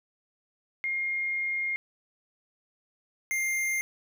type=tone pair in turn; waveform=sine / square; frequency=2130 / 2108 Hz; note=C7 / C7; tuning=+30 / +12 cents; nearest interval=unison; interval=18 cents; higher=first; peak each=-27 dBFS; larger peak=neither; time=0.84-1.76 / 3.31-3.81 s; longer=first; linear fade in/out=0 ms; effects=none